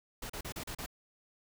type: noise bursts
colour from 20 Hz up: pink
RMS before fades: -41 dBFS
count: 6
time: 0.22-0.862 s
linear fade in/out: 5 ms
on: 77 ms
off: 36 ms
effects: none